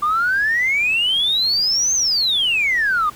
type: exponential two-way sweep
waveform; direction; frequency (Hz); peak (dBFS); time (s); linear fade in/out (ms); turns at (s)
sine; up then down; 1174.7 to 6430 to 1174.7; -14; 0.02-3.1; 10; 1.94
effects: tanh soft clip ceiling -11 dBFS + pink hiss -42 dBFS RMS until 3.15 s